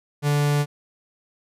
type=tone; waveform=45% pulse; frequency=145.7 Hz; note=D3; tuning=13 cents flat; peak=-18 dBFS; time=0.22-0.66 s; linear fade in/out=50 ms; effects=resampled to 32000 Hz